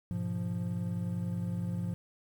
triangle chord, F diminished, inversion first, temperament equal, 103.83 / 123.47 / 174.61 Hz, Ab2 / Cb3 / F3, 0 / 0 / 0 cents, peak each -34 / -38 / -32 dBFS, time 0.11-1.94 s, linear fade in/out 0 ms, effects 10-bit

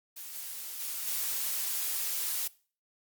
blue noise with level steps, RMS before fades -43 / -40 / -36 / -32 dBFS, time 0.16-2.48 s, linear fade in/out 10 ms, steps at 0.34 / 0.8 / 1.07 s, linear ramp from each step 2 ms, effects noise-tail reverb RT60 0.4 s tail -21 dB re dry + Opus 48 kbps

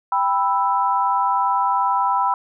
sine chord, E minor, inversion first, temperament just, 791.1 / 988.9 / 1318.5 Hz, G5 / B5 / E6, +16 / +2 / 0 cents, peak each -22 / -18 / -24 dBFS, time 0.12-2.34 s, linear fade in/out 2 ms, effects none

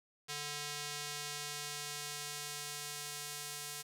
square tone with band-pass filter sweep, 146.83 Hz, D3, in tune, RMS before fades -43 dBFS, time 0.28-3.83 s, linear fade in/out 20 ms, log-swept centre 5400 to 9000 Hz, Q 0.74, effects 10-bit

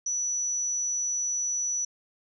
sine tone, 5920 Hz, F#8, in tune, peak -26 dBFS, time 0.06-1.85 s, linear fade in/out 5 ms, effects none

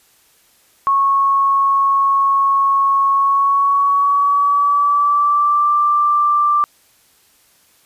sine tone with pitch glide, 1100 to 1179 Hz, C#6 to D6, -14 to +6 cents, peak -11 dBFS, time 0.87-6.64 s, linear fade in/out 0 ms, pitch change +120 cents, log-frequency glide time 3.11-5.72 s, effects white hiss -54 dBFS RMS until 7.85 s + resampled to 32000 Hz

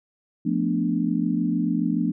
sine chord, B half-diminished seventh, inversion second, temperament equal, 174.61 / 220 / 246.9 / 293.7 Hz, F3 / A3 / B3 / D4, 0 / 0 / 0 / 0 cents, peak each -26 dBFS, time 0.45-2.12 s, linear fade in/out 10 ms, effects none

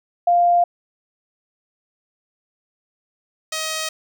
sine / 5% pulse tone pair in turn, 698.5 / 631.5 Hz, F5 / D#5, 0 / +26 cents, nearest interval major second, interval 174 cents, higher first, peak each -12 dBFS, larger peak neither, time 0.27-0.64 / 3.52-3.89 s, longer neither, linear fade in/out 5 ms, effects none

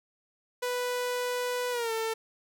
sawtooth tone with pitch glide, 493.9 to 447.7 Hz, B4 to A4, 0 to +30 cents, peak -25 dBFS, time 0.62-2.14 s, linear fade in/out 10 ms, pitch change -170 cents, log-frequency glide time 1.71-1.92 s, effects none

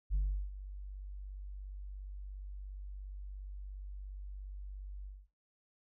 sine tone with ADSR envelope, 48.56 Hz, G1, 16 cents flat, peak -25 dBFS, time 0.1-5.28 s, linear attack 45 ms, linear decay 360 ms, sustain -16 dB, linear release 220 ms, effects noise-tail reverb RT60 0.2 s tail -19 dB re dry + tanh soft clip ceiling -27 dBFS

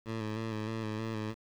15% pulse tone with vibrato, 110 Hz, A2, in tune, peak -28 dBFS, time 0.05-1.35 s, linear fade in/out 50 ms, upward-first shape square, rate 3.2 Hz, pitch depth 34 cents each way, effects low-pass 5000 Hz 12 dB/octave + 9-bit

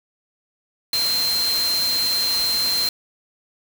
sine tone in noise, 4145 Hz, C8, 17 cents flat, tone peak -19 dBFS, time 0.93-2.89 s, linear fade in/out 2 ms, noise white, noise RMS -27 dBFS, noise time 0.93-2.89 s, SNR +5 dB, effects none

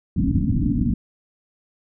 white low-pass noise, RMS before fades -20 dBFS, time 0.16-0.94 s, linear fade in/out 5 ms, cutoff 290 Hz, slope 96 dB/octave, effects none

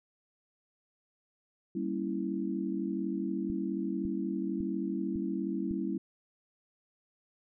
sine chord, G diminished seventh, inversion none, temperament equal, 196 / 233.1 / 277.2 / 329.6 Hz, G3 / Bb3 / Db4 / Fb4, 0 / 0 / 0 / 0 cents, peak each -35 / -39 / -37 / -35 dBFS, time 1.75-5.98 s, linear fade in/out 5 ms
click train, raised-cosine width 5 ms, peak -29 dBFS, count 5, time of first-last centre 3.5-5.71 s, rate 1.81 Hz
effects none

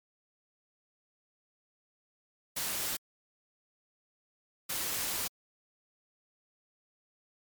white noise bursts at uneven times, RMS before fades -34 dBFS, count 2, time 2.56-2.97 / 4.69-5.28 s, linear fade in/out 10 ms, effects MP3 96 kbps

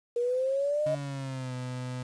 sine exponential sweep, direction up, 472.9 to 631 Hz, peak -25 dBFS, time 0.16-0.95 s, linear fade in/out 5 ms
35% pulse tone with pitch glide, 143.3 to 126.2 Hz, D3 to B2, -42 to +38 cents, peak -32 dBFS, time 0.86-2.03 s, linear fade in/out 5 ms, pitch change -220 cents, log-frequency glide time 0.96-1.54 s
effects resampled to 22050 Hz + 9-bit

